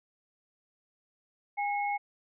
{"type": "tone pair together", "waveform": "sine", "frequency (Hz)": [815.1, 2176], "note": ["G#5", "C#7"], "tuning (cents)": [-33, -33], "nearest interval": "octave + perfect fourth", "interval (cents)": 1700, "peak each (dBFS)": [-29, -35], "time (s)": [1.57, 1.98], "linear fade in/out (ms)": 20, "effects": []}